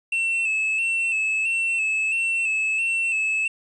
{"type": "tone with vibrato", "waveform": "triangle", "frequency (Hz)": 2650, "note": "E7", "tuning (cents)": 9, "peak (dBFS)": -19, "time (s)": [0.12, 3.48], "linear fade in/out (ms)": 5, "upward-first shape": "square", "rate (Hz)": 1.5, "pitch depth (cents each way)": 33, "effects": ["resampled to 22050 Hz", "9-bit"]}